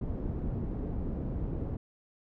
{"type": "low-pass noise", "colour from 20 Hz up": "pink", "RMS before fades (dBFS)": -34, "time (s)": [0.01, 1.77], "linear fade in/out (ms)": 5, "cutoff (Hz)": 330, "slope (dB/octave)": 12, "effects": []}